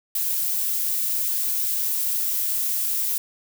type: noise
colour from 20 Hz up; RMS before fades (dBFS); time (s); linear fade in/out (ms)
violet; -24; 0.15-3.18; 2
effects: none